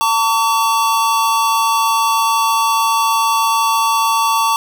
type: tone pair together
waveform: square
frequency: 901.6 / 1136 Hz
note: A5 / C#6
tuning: +42 / +42 cents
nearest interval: major third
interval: 400 cents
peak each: -16 dBFS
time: 0.01-4.56 s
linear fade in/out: 0 ms
effects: none